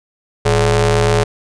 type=ring-modulated tone; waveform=sawtooth; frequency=155.56 Hz; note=D#3; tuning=in tune; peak=-4 dBFS; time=0.45-1.24 s; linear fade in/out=10 ms; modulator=268 Hz; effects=resampled to 22050 Hz